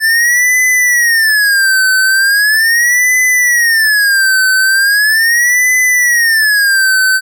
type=tone with vibrato; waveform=square; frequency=1752 Hz; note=A6; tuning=8 cents flat; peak=-8 dBFS; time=0-7.21 s; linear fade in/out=50 ms; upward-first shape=sine; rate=0.39 Hz; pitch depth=240 cents each way; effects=none